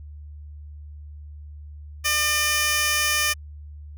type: tone with high-pass filter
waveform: 15% pulse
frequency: 602 Hz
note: D5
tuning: 43 cents sharp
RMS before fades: -22 dBFS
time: 2.04-3.34 s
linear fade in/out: 20 ms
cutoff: 2200 Hz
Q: 0.61
effects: added 74 Hz sine -37 dBFS peak until 3.97 s